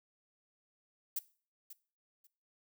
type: noise with echo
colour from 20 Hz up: violet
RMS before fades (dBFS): -35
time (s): 1.16-1.19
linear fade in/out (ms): 5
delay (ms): 540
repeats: 2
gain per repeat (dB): -14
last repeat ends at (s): 2.27
effects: noise-tail reverb RT60 0.4 s tail -19 dB re dry

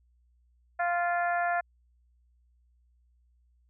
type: harmonic tone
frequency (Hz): 348.4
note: F4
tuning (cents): -4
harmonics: 2 / 3 / 4 / 5 / 6 / 7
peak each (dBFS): -27 / -39 / -33 / -34 / -44 / -48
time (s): 0.79-1.61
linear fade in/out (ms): 10
effects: added 60 Hz sine -63 dBFS peak until 3.69 s

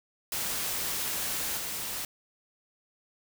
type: noise with level steps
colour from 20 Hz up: white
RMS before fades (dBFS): -32 / -35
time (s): 0.32-2.05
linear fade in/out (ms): 2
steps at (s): 1.57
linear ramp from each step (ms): 2
effects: none

